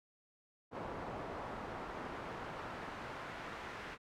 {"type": "noise with band-pass filter sweep", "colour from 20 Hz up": "brown", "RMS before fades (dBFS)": -45, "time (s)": [0.71, 3.98], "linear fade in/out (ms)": 50, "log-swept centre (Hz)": [800, 1700], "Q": 0.96, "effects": []}